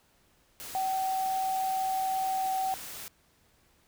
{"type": "tone in noise", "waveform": "sine", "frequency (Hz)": 762, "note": "G5", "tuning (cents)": -49, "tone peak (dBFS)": -27, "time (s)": [0.75, 2.74], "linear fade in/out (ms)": 0, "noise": "white", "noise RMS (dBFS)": -42, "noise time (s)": [0.6, 3.08], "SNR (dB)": 12, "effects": ["pink hiss -66 dBFS RMS until 3.87 s"]}